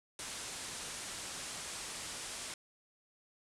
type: low-pass noise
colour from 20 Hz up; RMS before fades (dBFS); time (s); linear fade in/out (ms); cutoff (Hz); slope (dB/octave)
white; -44; 0.19-2.54; 2; 9900; 48
effects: none